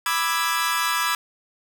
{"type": "chord", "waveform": "sawtooth", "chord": "E dominant seventh", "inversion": "second", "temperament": "equal with one note detuned", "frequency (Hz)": [987.8, 1184.2, 1318.5, 1661.2], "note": ["B5", "D6", "E6", "G#6"], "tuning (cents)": [0, 14, 0, 0], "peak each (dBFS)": -23, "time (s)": [0.06, 1.15], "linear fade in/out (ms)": 2, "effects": ["8-bit"]}